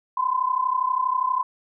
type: tone pair together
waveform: sine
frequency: 1005 / 1037.4 Hz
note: B5 / C6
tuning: +30 / -15 cents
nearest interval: minor second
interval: 55 cents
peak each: -23 dBFS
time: 0.17-1.43 s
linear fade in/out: 5 ms
effects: none